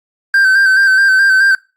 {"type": "tone with vibrato", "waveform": "triangle", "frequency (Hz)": 1560, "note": "G6", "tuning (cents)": -9, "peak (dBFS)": -5, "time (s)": [0.34, 1.55], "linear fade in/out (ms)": 2, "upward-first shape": "square", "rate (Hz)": 4.7, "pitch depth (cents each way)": 32, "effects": ["noise-tail reverb RT60 0.3 s tail -24 dB re dry", "Opus 32 kbps"]}